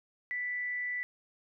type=tone with amplitude modulation; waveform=sine; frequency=1975.5 Hz; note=B6; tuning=in tune; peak=-31 dBFS; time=0.31-1.03 s; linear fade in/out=0 ms; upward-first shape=sine; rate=241 Hz; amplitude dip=25%; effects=none